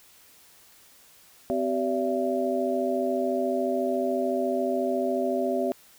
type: tone cluster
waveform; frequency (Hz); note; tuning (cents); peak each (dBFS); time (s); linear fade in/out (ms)
sine; 256.6 / 385.9 / 577 / 671; C4 / G4 / D5 / E5; -34 / -27 / -31 / +31; -29; 1.5-5.72; 0
effects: white hiss -55 dBFS RMS until 5.98 s